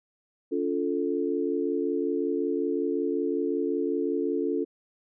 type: chord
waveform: sine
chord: Db augmented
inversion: none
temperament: equal with one note detuned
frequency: 283.8 / 349.2 / 440 Hz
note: Db4 / F4 / A4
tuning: +41 / 0 / 0 cents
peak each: -29 dBFS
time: 0.51-4.65 s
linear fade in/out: 20 ms
effects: none